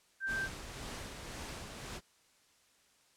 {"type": "tone", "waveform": "sine", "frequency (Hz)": 1568, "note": "G6", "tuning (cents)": 0, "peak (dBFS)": -33, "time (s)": [0.2, 0.49], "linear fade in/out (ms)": 50}
{"type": "noise with tremolo", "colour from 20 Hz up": "pink", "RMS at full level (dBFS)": -43, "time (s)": [0.26, 2.01], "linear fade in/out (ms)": 50, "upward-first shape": "sine", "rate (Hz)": 1.9, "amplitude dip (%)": 35}
{"effects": ["white hiss -68 dBFS RMS until 3.16 s", "low-pass 9000 Hz 12 dB/octave"]}